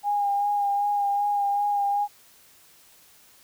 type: tone with vibrato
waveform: sine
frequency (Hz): 813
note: G#5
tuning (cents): -37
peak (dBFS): -21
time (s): 0.03-2.08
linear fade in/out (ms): 50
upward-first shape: sine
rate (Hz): 2.6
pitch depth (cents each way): 21
effects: white hiss -55 dBFS RMS until 3.43 s

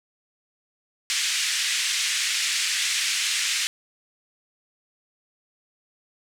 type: band-pass noise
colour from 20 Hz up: pink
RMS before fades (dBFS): -25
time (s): 1.1-3.67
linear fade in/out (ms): 0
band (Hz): 2000 to 8600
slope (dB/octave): 24
effects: none

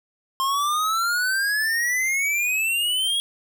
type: exponential sweep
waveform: square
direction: up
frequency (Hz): 1057 to 3322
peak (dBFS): -21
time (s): 0.4-3.2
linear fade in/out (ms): 0
effects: none

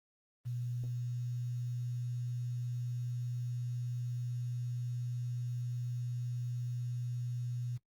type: tone with quantisation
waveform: sine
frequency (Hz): 121.8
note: B2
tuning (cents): -24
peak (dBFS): -35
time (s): 0.45-7.78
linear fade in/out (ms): 20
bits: 10
effects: noise-tail reverb RT60 0.1 s tail -19 dB re dry + Opus 24 kbps

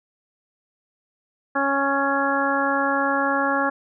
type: harmonic tone with a mistuned harmonic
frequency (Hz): 276.5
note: C#4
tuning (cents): -4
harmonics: 1 / 2 / 3 / 4 / 5 / 6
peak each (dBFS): -26 / -26 / -26 / -26 / -26 / -26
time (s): 1.55-3.7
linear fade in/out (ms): 10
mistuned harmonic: 6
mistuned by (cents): +16
effects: none

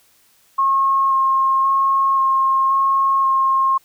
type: tone with vibrato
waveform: sine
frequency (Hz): 1077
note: C6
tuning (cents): +50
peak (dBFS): -13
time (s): 0.58-3.78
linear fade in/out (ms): 10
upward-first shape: square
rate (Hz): 0.94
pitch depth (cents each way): 10
effects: white hiss -56 dBFS RMS until 3.84 s

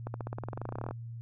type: accelerating click train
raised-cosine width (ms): 1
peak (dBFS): -23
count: 21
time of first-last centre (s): 0.07-0.91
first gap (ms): 71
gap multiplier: 0.94
effects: added 116 Hz sine -39 dBFS peak until 1.21 s

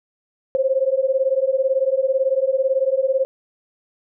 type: beating tone pair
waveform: sine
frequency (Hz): 522 / 540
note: C5 / C#5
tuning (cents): -4 / -45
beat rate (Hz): 18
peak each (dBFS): -19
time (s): 0.55-3.25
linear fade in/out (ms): 0
effects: none

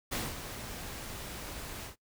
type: noise with ADSR envelope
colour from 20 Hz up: pink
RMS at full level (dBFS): -33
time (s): 0.11-1.96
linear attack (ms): 18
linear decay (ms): 210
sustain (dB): -9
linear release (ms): 110
effects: noise-tail reverb RT60 0.1 s tail -20 dB re dry

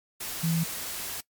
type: tone in noise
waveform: sine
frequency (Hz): 164.81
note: E3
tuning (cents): 0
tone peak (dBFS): -23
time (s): 0.43-0.64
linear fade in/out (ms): 10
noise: white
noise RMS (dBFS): -35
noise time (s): 0.2-1.21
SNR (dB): +9
effects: noise-tail reverb RT60 0.1 s tail -21 dB re dry + MP3 96 kbps

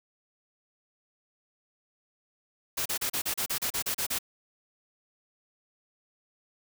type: noise bursts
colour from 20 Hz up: white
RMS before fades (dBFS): -30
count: 12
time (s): 2.77-4.188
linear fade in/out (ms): 10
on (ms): 87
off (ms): 34
effects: none

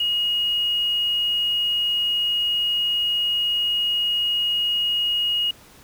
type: tone with quantisation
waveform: sine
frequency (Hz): 2880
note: F#7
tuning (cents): -47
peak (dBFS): -19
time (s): 0-5.51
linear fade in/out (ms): 5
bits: 7
effects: pink hiss -49 dBFS RMS until 5.83 s

